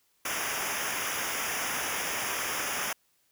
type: noise with comb filter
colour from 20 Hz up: pink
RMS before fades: -32 dBFS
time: 0.25-2.93 s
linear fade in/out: 5 ms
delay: 0.24 ms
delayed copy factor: -1
effects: white hiss -70 dBFS RMS until 3.31 s